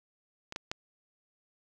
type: clicks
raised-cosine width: 0.2 ms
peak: -23 / -18 / -16 dBFS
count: 3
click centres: 0.524 / 0.561 / 0.715 s
effects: none